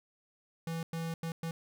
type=tone bursts at uneven times; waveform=square; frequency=164.81 Hz; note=E3; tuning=in tune; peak=-35 dBFS; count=4; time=0.67-0.83 / 0.93-1.14 / 1.23-1.32 / 1.43-1.51 s; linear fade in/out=2 ms; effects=none